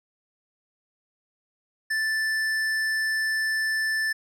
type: tone with tanh clipping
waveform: triangle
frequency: 1760 Hz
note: A6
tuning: in tune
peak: -25 dBFS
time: 1.9-4.13 s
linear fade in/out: 10 ms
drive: 17 dB
effects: none